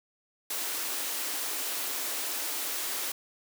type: high-pass noise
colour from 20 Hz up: white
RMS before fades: -33 dBFS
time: 0.5-3.12 s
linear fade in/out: 5 ms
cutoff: 250 Hz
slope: 96 dB/octave
effects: none